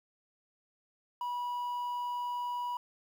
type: tone with quantisation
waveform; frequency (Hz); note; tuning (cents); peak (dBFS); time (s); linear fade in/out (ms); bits
triangle; 975; B5; -23; -31; 1.21-2.77; 2; 10
effects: none